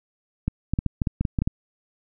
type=clicks; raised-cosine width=5 ms; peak=-10 dBFS; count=11; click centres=0.48 / 0.736 / 0.789 / 0.863 / 1.018 / 1.072 / 1.21 / 1.252 / 1.388 / 1.42 / 1.475 s; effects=none